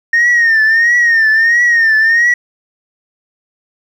sine tone with vibrato, 1838 Hz, A#6, 25 cents flat, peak -5 dBFS, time 0.13-2.34 s, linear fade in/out 5 ms, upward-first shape triangle, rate 1.5 Hz, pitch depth 100 cents each way, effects tanh soft clip ceiling -5 dBFS + 7-bit

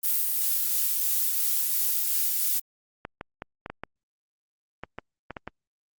violet noise with tremolo, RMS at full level -24 dBFS, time 0.03-2.6 s, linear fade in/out 20 ms, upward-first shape triangle, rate 2.9 Hz, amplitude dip 25%
clicks, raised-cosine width 0.5 ms, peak -19 dBFS, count 11, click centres 3.051 / 3.211 / 3.421 / 3.661 / 3.7 / 3.836 / 4.836 / 4.986 / 5.307 / 5.368 / 5.476 s
effects Opus 32 kbps

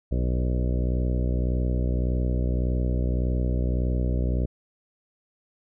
harmonic tone with a mistuned harmonic, 61.74 Hz, B1, in tune, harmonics 1 / 2 / 3 / 4 / 5 / 6 / 7 / 8 / 9 / 10, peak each -23 / -29 / -33 / -35 / -37 / -39 / -40 / -41 / -42 / -43 dBFS, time 0.11-4.46 s, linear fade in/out 10 ms, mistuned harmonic 9, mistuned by -16 cents, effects none

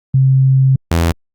sine / sawtooth tone pair in turn, 133 / 83.78 Hz, C3 / E2, +29 / +29 cents, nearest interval minor sixth, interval 800 cents, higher first, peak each -7 dBFS, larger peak neither, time 0.14-0.76 / 0.91-1.12 s, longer first, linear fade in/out 5 ms, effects Opus 48 kbps

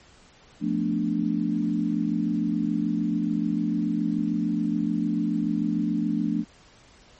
sine chord, B half-diminished seventh, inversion second, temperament equal, 174.61 / 220 / 246.9 / 293.7 Hz, F3 / A3 / B3 / D4, 0 / 0 / 0 / 0 cents, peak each -29 / -26 / -31 / -27 dBFS, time 0.6-6.45 s, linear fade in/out 50 ms, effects pink hiss -54 dBFS RMS until 7.19 s + MP3 32 kbps

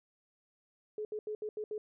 sine tone bursts at uneven times, 425.7 Hz, G#4, 43 cents sharp, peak -35 dBFS, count 6, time 0.98-1.05 / 1.12-1.19 / 1.27-1.35 / 1.42-1.49 / 1.57-1.64 / 1.71-1.78 s, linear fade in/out 2 ms, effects none

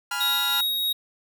sawtooth chord, F diminished, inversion first, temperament equal, 830.6 / 987.8 / 1396.9 Hz, Ab5 / Cb6 / F6, 0 / 0 / 0 cents, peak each -30 / -30 / -24 dBFS, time 0.11-0.61 s, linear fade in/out 5 ms
square tone with tremolo, 3779 Hz, A#7, 23 cents sharp, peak -22 dBFS, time 0.2-0.93 s, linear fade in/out 10 ms, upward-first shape sine, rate 3.1 Hz, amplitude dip 25%
effects none

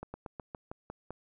slowing click train, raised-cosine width 1 ms, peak -26 dBFS, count 8, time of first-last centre 0.03-1.106 s, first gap 110 ms, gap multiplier 1.11, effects none

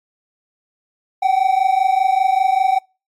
triangle tone pair together, 750.9 / 776 Hz, F#5 / G5, +25 / -18 cents, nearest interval minor second, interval 57 cents, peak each -14 dBFS, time 1.22-2.79 s, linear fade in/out 10 ms, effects noise-tail reverb RT60 0.3 s tail -26 dB re dry + AAC 48 kbps

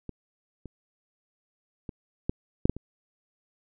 clicks, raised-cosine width 3 ms, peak -23 / -27 / -23 / -13 / -7 / -9 / -24 dBFS, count 7, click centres 0.093 / 0.657 / 1.892 / 2.295 / 2.655 / 2.696 / 2.766 s, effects none

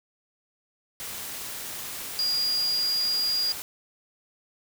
sine tone in noise, 4836 Hz, D8, 50 cents sharp, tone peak -23 dBFS, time 2.19-3.52 s, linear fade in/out 0 ms, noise white, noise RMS -36 dBFS, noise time 1-3.62 s, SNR +10 dB, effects none

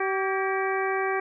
harmonic tone with a mistuned harmonic, 384 Hz, G4, 36 cents flat, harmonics 1 / 2 / 3 / 4 / 5 / 6, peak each -27 / -30 / -32 / -33 / -34 / -35 dBFS, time 0-1.2 s, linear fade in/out 5 ms, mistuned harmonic 4, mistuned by +62 cents, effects none

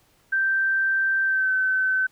sine tone with pitch glide, 1565 to 1527.5 Hz, G6 to G6, -3 to -45 cents, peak -19 dBFS, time 0.32-2.07 s, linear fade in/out 10 ms, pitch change -42 cents, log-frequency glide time 1.24-1.52 s, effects pink hiss -61 dBFS RMS until 2.11 s

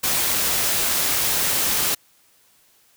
white noise, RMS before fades -21 dBFS, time 0.03-1.95 s, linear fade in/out 10 ms, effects white hiss -58 dBFS RMS until 2.96 s

